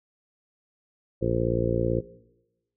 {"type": "harmonic tone", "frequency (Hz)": 58, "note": "A#1", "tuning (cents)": -8, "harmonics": [1, 2, 3, 4, 5, 6, 7, 8, 9], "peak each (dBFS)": [-33, -29, -32, -34, -35, -29, -33, -31, -30], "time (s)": [1.21, 2.01], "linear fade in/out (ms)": 20, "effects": ["noise-tail reverb RT60 1.0 s tail -19 dB re dry"]}